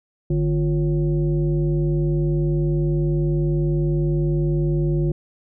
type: tone with frequency modulation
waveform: sine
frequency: 150 Hz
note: D3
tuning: 37 cents sharp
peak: -17 dBFS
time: 0.3-5.12 s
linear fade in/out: 5 ms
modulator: 200 Hz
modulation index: 0.95
effects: none